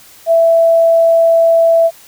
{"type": "tone", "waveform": "sine", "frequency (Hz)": 663, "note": "E5", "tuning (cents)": 10, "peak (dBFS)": -6, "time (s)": [0.26, 1.91], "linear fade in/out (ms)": 50, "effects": ["white hiss -41 dBFS RMS until 2.07 s"]}